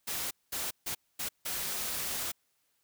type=noise bursts at uneven times; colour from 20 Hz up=white; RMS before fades=-35 dBFS; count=5; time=0.07-0.31 / 0.52-0.71 / 0.86-0.95 / 1.19-1.29 / 1.45-2.32 s; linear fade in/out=10 ms; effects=white hiss -75 dBFS RMS until 2.83 s